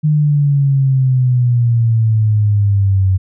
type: exponential sweep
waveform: sine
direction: down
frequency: 153.4 to 93.4 Hz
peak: -9 dBFS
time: 0.03-3.18 s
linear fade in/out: 20 ms
effects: none